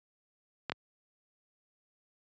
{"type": "clicks", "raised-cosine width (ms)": 0.3, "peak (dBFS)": -17, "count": 2, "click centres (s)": [0.697, 0.72], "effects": ["high-pass 80 Hz 12 dB/octave", "resampled to 16000 Hz"]}